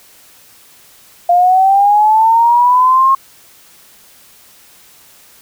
sine linear sweep, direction up, 694 to 1081 Hz, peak -6 dBFS, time 1.29-3.15 s, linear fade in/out 5 ms, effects white hiss -44 dBFS RMS until 5.41 s

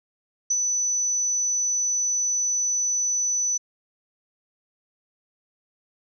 sine tone with ADSR envelope, 5980 Hz, F#8, 17 cents sharp, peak -18 dBFS, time 0.5-3.58 s, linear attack 8 ms, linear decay 44 ms, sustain -3 dB, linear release 14 ms, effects none

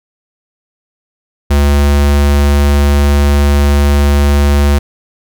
square tone, 71.6 Hz, D2, 43 cents flat, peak -7 dBFS, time 1.5-4.79 s, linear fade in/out 10 ms, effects none

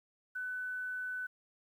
sine tone with quantisation, 1500 Hz, F#6, 23 cents sharp, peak -36 dBFS, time 0.35-1.27 s, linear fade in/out 10 ms, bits 11, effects none

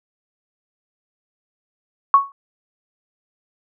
sine tone with exponential decay, 1108.7 Hz, C#6, in tune, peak -4 dBFS, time 2.14-2.32 s, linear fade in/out 1 ms, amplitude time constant 37 ms, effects none

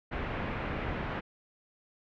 pink low-pass noise, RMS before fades -35 dBFS, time 0.11-1.21 s, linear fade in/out 20 ms, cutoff 2500 Hz, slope 24 dB/octave, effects none

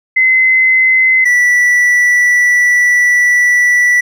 sine / triangle tone pair in turn, 2049 / 1960.3 Hz, C7 / B6, -37 / -13 cents, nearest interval minor second, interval 76 cents, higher first, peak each -6 / -5 dBFS, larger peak second, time 0.16-1.25 / 1.25-4.01 s, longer second, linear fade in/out 10 ms, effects none

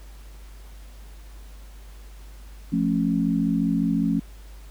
sine chord, F augmented, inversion none, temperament equal with one note detuned, 174.61 / 220 / 274.5 Hz, F3 / A3 / C#4, 0 / 0 / -17 cents, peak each -24 dBFS, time 2.72-4.2 s, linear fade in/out 10 ms, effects added 50 Hz sine -40 dBFS peak until 4.7 s + pink hiss -53 dBFS RMS until 4.7 s

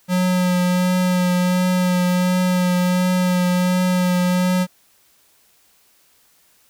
square tone with vibrato, 181.1 Hz, F#3, 37 cents flat, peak -16 dBFS, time 0.08-4.67 s, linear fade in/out 50 ms, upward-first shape triangle, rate 1.4 Hz, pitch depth 17 cents each way, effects white hiss -57 dBFS RMS until 6.69 s

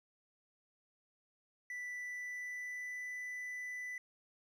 triangle tone with pitch glide, 1975.5 to 1990.4 Hz, B6 to B6, 0 to +13 cents, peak -39 dBFS, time 1.7-3.98 s, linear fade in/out 2 ms, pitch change +13 cents, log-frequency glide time 1.92-3.07 s, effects none

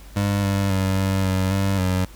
25% pulse tone with pitch steps, 100.6 / 98.7 / 95.5 / 96.2 / 94.3 / 97.7 / 92.5 Hz, G2 / G2 / G2 / G2 / F#2 / G2 / F#2, +45 / +12 / -45 / -32 / +33 / -5 / 0 cents, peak -15 dBFS, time 0.16-2.05 s, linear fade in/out 5 ms, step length 270 ms, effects added 50 Hz sine -40 dBFS peak until 2.15 s + pink hiss -48 dBFS RMS until 2.15 s

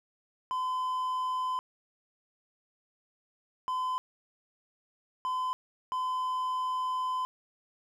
triangle tone bursts at uneven times, 1019 Hz, C6, 46 cents flat, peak -27 dBFS, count 4, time 0.51-1.59 / 3.68-3.98 / 5.25-5.53 / 5.92-7.25 s, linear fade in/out 0 ms, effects none

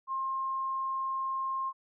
sine tone, 1064 Hz, C6, 29 cents sharp, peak -30 dBFS, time 0.07-1.73 s, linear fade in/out 50 ms, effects none

